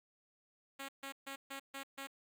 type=tone bursts; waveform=5% pulse; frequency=273.4 Hz; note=C#4; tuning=24 cents flat; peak=-32 dBFS; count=6; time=0.79-2.072 s; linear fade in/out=10 ms; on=97 ms; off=140 ms; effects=none